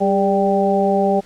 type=harmonic tone with a mistuned harmonic; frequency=196 Hz; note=G3; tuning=in tune; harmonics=1 / 2 / 3 / 4; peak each=-19 / -19 / -19 / -19 dBFS; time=0-1.21 s; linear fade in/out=20 ms; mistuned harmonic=2; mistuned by=+42 cents; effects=pink hiss -47 dBFS RMS until 1.25 s + low-pass 9000 Hz 12 dB/octave